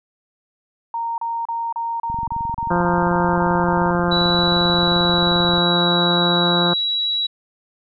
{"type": "tone bursts", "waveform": "sine", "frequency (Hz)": 926, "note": "A#5", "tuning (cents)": -12, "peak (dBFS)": -21, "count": 11, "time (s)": [0.94, 3.91], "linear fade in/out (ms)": 2, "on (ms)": 240, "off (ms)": 33}
{"type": "click train", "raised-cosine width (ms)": 5, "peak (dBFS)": -20, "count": 80, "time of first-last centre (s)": [2.1, 5.58], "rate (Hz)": 22.7}
{"type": "harmonic tone", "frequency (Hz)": 174.61, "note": "F3", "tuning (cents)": 0, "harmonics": [1, 2, 3, 4, 5, 6, 7, 8, 9], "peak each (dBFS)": [-20, -23, -25, -26, -27, -28, -28, -29, -30], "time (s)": [2.7, 6.74], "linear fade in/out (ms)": 10}
{"type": "tone with pitch glide", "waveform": "sine", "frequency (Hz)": [3933, 3897], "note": ["B7", "B7"], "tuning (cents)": [-8, -24], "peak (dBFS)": -18, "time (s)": [4.11, 7.27], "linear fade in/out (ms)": 10, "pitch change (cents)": -16, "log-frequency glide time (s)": [4.29, 5.81]}
{"effects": []}